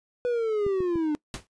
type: linear sweep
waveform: triangle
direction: down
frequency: 494.5 to 293.7 Hz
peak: -21 dBFS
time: 0.25-1.15 s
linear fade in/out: 0 ms
type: clicks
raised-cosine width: 3 ms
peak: -22 dBFS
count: 3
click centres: 0.665 / 0.805 / 0.957 s
type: noise with exponential decay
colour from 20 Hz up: pink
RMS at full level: -31 dBFS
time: 1.34-1.47 s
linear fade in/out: 1 ms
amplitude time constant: 27 ms
effects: noise-tail reverb RT60 0.1 s tail -22 dB re dry + resampled to 22050 Hz